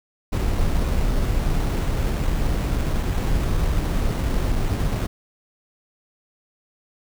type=noise with sample-and-hold; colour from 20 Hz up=brown; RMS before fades=-21 dBFS; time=0.32-5.07 s; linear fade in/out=10 ms; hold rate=4900 Hz; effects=none